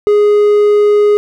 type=tone; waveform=triangle; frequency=415.3 Hz; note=G#4; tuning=in tune; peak=-4 dBFS; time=0.07-1.17 s; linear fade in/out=0 ms; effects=none